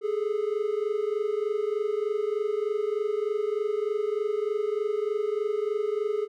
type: tone pair together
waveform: triangle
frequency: 410 / 433.3 Hz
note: G#4 / A4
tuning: -22 / -27 cents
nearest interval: minor second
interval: 95 cents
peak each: -26 dBFS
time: 0.01-6.28 s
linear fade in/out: 50 ms
effects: none